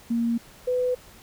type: tone pair in turn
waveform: sine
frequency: 233.1 / 499.9 Hz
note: A#3 / B4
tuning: 0 / +21 cents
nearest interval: octave + minor second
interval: 1321 cents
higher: second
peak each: -21 dBFS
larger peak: neither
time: 0.1-0.38 / 0.67-0.95 s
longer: neither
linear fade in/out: 10 ms
effects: pink hiss -50 dBFS RMS until 1.22 s